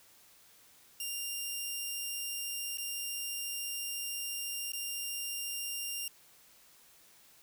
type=tone with dropouts; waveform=10% pulse; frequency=2794 Hz; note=F7; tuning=in tune; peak=-27 dBFS; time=1-6.08 s; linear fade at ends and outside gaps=2 ms; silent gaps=2.773-2.782 / 4.72-4.733 s; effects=white hiss -61 dBFS RMS until 7.42 s